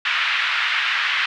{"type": "band-pass noise", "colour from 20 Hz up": "pink", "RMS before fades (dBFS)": -21, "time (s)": [0.05, 1.26], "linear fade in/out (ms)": 5, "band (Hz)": [1400, 3200], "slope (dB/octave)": 24, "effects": []}